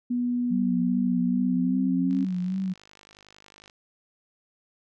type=tone with pitch glide; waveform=sine; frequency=244.1 to 267.7 Hz; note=B3 to C4; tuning=-20 to +40 cents; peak=-23 dBFS; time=0.1-2.25 s; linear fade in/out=10 ms; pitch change=+160 cents; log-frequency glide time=1.29-2.1 s
type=tone with vibrato; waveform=sine; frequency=185.4 Hz; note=F#3; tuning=4 cents sharp; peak=-25 dBFS; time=0.5-2.74 s; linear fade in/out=20 ms; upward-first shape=sine; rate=2.5 Hz; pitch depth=58 cents each way
type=click train; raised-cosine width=0.2 ms; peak=-33 dBFS; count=82; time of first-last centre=2.11-3.698 s; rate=51 Hz
effects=none